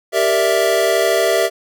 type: chord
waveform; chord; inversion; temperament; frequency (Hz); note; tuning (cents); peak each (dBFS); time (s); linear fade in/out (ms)
square; E half-diminished seventh; first; equal; 392 / 466.2 / 587.3 / 659.3; G4 / Bb4 / D5 / E5; 0 / 0 / 0 / 0; -20 / -21 / -22 / -17; 0.12-1.5; 50
effects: none